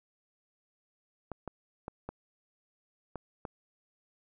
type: clicks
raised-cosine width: 1 ms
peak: -24 dBFS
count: 6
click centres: 1.317 / 1.477 / 1.881 / 2.09 / 3.157 / 3.452 s
effects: none